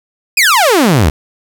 sawtooth exponential sweep, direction down, 2592 to 67.2 Hz, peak -3 dBFS, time 0.37-1.1 s, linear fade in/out 5 ms, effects 7-bit

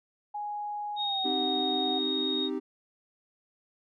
sine tone with pitch glide, 830.6 to 740 Hz, G#5 to F#5, 0 to 0 cents, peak -32 dBFS, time 0.34-1.99 s, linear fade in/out 10 ms, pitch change -200 cents, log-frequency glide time 1.02-1.3 s
sine tone, 3734 Hz, A#7, 2 cents sharp, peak -29 dBFS, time 0.96-2.5 s, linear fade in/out 50 ms
triangle chord, C minor, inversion none, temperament equal, 261.6 / 311.1 / 392 Hz, C4 / Eb4 / G4, 0 / 0 / 0 cents, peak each -32 dBFS, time 1.24-2.6 s, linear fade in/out 20 ms
effects none

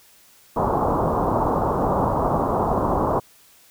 white low-pass noise, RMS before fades -21 dBFS, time 0.56-3.2 s, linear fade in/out 10 ms, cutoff 1100 Hz, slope 48 dB/octave, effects white hiss -53 dBFS RMS until 3.7 s

